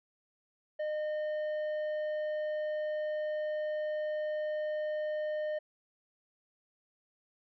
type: tone with tanh clipping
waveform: sine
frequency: 610 Hz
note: D#5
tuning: 34 cents flat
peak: -33 dBFS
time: 0.79-5.59 s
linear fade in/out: 10 ms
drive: 7 dB
effects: none